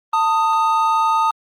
triangle tone pair together, 893.3 / 1244.5 Hz, A5 / D#6, +26 / 0 cents, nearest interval tritone, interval 574 cents, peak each -15 dBFS, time 0.13-1.31 s, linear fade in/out 5 ms, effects Opus 32 kbps

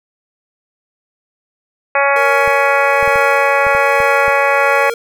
harmonic tone, 279.3 Hz, C#4, 13 cents sharp, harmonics 2 / 3 / 4 / 5 / 6 / 7 / 8 / 9, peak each -15 / -17 / -18 / -19 / -20 / -20 / -21 / -22 dBFS, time 1.95-4.9 s, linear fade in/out 2 ms
square tone with tremolo, 466.2 Hz, A#4, in tune, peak -20 dBFS, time 2.16-4.94 s, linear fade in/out 2 ms, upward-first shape sine, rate 1.2 Hz, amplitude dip 45%
clicks, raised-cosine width 5 ms, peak -18 dBFS, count 8, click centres 2.477 / 3.028 / 3.077 / 3.158 / 3.667 / 3.75 / 4.003 / 4.281 s
effects none

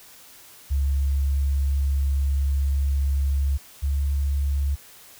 sine tone pair in turn, 69.3 / 70.27 Hz, C#2 / C#2, 0 / +24 cents, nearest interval unison, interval 24 cents, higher second, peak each -19 / -20 dBFS, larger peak first, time 0.7-3.58 / 3.82-4.76 s, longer first, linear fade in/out 20 ms, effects white hiss -48 dBFS RMS until 5.19 s

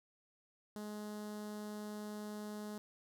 sawtooth tone with notch filter, 210 Hz, G#3, 19 cents sharp, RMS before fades -45 dBFS, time 0.76-2.78 s, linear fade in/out 0 ms, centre 2400 Hz, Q 1.1, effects none

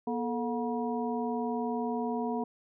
harmonic tone with a mistuned harmonic, 239.9 Hz, A#3, 50 cents sharp, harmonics 1 / 2 / 3 / 4, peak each -32 / -35 / -37 / -38 dBFS, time 0.07-2.44 s, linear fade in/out 5 ms, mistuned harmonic 2, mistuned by -150 cents, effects none

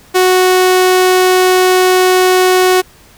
sawtooth tone, 368.9 Hz, F#4, 5 cents flat, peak -3 dBFS, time 0.14-2.82 s, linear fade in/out 20 ms, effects pink hiss -43 dBFS RMS until 3.17 s

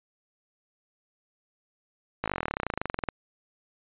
slowing click train, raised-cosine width 0.5 ms, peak -13 dBFS, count 28, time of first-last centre 2.24-3.088 s, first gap 18 ms, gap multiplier 1.04, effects resampled to 8000 Hz

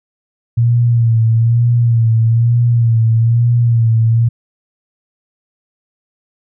sine tone with vibrato, 116.2 Hz, A#2, 5 cents flat, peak -8 dBFS, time 0.57-4.29 s, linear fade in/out 10 ms, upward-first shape sine, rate 1.1 Hz, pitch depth 51 cents each way, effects none

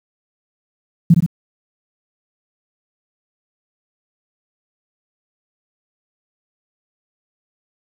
sine tone with echo, 168.4 Hz, E3, 37 cents sharp, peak -4 dBFS, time 1.1-1.14 s, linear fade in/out 5 ms, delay 61 ms, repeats 2, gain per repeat -4 dB, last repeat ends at 1.262 s, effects high-pass 100 Hz 12 dB/octave + 7-bit

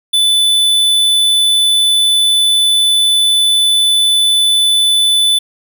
square tone, 3496 Hz, A7, 12 cents flat, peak -9 dBFS, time 0.13-5.39 s, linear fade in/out 10 ms, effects none

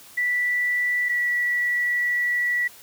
sine tone pair in turn, 1966 / 1947.9 Hz, B6 / B6, -8 / -24 cents, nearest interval unison, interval 16 cents, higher first, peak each -20 dBFS, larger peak neither, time 0.17-1.09 / 1.09-2.68 s, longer second, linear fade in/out 10 ms, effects white hiss -47 dBFS RMS until 2.82 s + high-pass 60 Hz 12 dB/octave

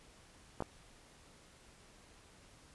clicks, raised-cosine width 1 ms, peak -23 dBFS, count 2, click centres 0.605 / 0.623 s, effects pink hiss -61 dBFS RMS until 2.74 s + resampled to 24000 Hz

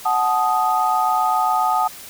sine chord, D# diminished, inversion first, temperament equal with one note detuned, 740 / 867.4 / 1244.5 Hz, F#5 / A5 / D#6, 0 / -25 / 0 cents, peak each -20 dBFS, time 0.05-1.88 s, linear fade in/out 10 ms, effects white hiss -38 dBFS RMS until 2.09 s

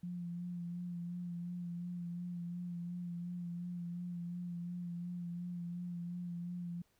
sine tone with vibrato, 174.61 Hz, F3, in tune, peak -39 dBFS, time 0.03-6.82 s, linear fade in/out 5 ms, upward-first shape sine, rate 2.8 Hz, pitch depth 26 cents each way, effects pink hiss -75 dBFS RMS until 6.99 s

